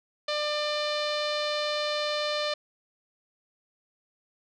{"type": "tone with low-pass filter", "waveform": "sawtooth", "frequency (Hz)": 597, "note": "D5", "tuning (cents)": 28, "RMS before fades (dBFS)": -29, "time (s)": [0.28, 2.54], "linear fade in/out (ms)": 5, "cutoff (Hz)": 4200, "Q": 3.5, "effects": []}